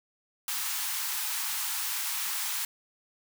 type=high-pass noise; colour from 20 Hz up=white; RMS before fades=-32 dBFS; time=0.48-2.65 s; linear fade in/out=2 ms; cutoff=800 Hz; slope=96 dB/octave; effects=none